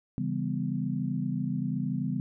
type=chord; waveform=sine; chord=C# half-diminished seventh; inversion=none; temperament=just; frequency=138.59 / 166.31 / 199.57 / 249.5 Hz; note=C#3 / E3 / G3 / B3; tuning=0 / +16 / +31 / +18 cents; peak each=-33 / -34 / -33 / -33 dBFS; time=0.18-2.2 s; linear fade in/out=0 ms; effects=none